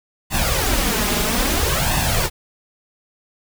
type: noise with flanger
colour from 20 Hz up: pink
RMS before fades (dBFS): -19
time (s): 0.3-2.3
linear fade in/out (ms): 50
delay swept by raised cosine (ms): 1.1 to 4.9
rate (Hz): 0.6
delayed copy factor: +0.7
effects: none